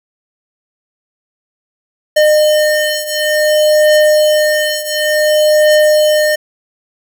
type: beating tone pair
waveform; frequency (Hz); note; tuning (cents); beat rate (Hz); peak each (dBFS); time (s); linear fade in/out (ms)
square; 608 / 608.56; D#5 / D#5; -40 / -39; 0.56; -11 / -14; 2.16-6.36; 10
effects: none